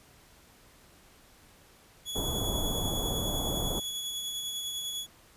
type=tone with tremolo; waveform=sawtooth; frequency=3382 Hz; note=G#7; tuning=31 cents sharp; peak=-29 dBFS; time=2.05-5.07 s; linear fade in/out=50 ms; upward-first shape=sine; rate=10 Hz; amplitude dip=30%
type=band-stop noise; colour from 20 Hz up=pink; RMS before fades=-32 dBFS; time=2.15-3.8 s; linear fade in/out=10 ms; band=950 to 12000 Hz; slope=24 dB/octave
effects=pink hiss -58 dBFS RMS until 5.36 s + resampled to 32000 Hz